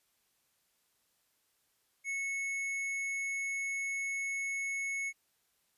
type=tone with tanh clipping; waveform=sine; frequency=2200 Hz; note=C#7; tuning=14 cents flat; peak=-35 dBFS; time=2.04-5.13 s; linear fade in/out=50 ms; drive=11 dB; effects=white hiss -75 dBFS RMS until 5.77 s + resampled to 32000 Hz

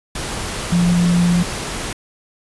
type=tone in noise; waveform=sine; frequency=174.61 Hz; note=F3; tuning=in tune; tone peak=-12 dBFS; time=0.72-1.43 s; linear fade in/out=5 ms; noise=pink; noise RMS=-25 dBFS; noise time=0.15-1.93 s; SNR=+10 dB; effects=resampled to 24000 Hz

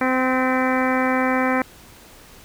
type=harmonic tone with a mistuned harmonic; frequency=258.2 Hz; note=C4; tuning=23 cents flat; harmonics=1 / 2 / 3 / 4 / 5 / 6 / 7 / 8 / 9; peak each=-21 / -24 / -26 / -27 / -28 / -29 / -29 / -30 / -31 dBFS; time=0.01-1.62 s; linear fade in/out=2 ms; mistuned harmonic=8; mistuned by=-39 cents; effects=pink hiss -46 dBFS RMS until 2.44 s

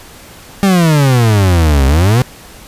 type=exponential two-way sweep; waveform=40% pulse; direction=down then up; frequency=201.4 to 65.41 to 131.9 Hz; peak=-6 dBFS; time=0.63-2.22 s; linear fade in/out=0 ms; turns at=1.86 s; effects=pink hiss -36 dBFS RMS until 2.67 s + resampled to 32000 Hz

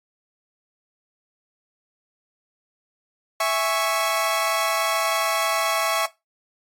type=chord; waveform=sawtooth; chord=C# minor; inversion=first; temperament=equal; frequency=659.3 / 830.6 / 1108.7 Hz; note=E5 / G#5 / C#6; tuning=0 / 0 / 0 cents; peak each=-19 / -25 / -20 dBFS; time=3.4-6.06 s; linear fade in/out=5 ms; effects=noise-tail reverb RT60 0.2 s tail -17 dB re dry + AAC 48 kbps

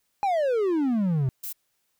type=exponential sweep; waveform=triangle; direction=down; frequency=832 to 124.7 Hz; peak=-19 dBFS; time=0.23-1.29 s; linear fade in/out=0 ms
type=noise; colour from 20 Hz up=violet; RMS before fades=-34 dBFS; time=1.43-1.53 s; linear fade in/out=10 ms
effects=white hiss -73 dBFS RMS until 1.99 s

